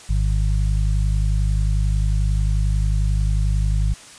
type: harmonic tone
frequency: 51.2 Hz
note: G#1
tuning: 24 cents flat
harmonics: 1 / 2 / 3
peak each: -17 / -23 / -27 dBFS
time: 0.09-3.94 s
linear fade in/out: 10 ms
effects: white hiss -42 dBFS RMS until 4.18 s + resampled to 22050 Hz